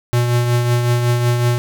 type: tone with tremolo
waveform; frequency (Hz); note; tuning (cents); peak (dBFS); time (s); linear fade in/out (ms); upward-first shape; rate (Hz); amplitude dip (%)
square; 120.8; B2; -38; -12; 0.13-1.58; 0; triangle; 5.4; 45
effects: none